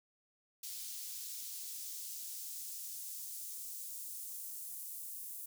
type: noise with high-pass filter sweep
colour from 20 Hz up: white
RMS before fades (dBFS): -45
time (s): 0.63-5.46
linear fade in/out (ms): 5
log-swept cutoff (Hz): 4300 to 10000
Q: 0.96
effects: none